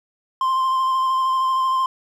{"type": "tone with vibrato", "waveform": "triangle", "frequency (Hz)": 1047, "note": "C6", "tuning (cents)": 1, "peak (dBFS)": -15, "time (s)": [0.41, 1.86], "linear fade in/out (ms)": 2, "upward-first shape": "square", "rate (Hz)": 13, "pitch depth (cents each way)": 13, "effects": []}